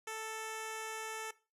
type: tone with low-pass filter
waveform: 10% pulse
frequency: 440.7 Hz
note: A4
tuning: 3 cents sharp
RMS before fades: -42 dBFS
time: 0.07-1.31 s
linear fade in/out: 5 ms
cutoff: 10000 Hz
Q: 1.5
effects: noise-tail reverb RT60 0.3 s tail -18 dB re dry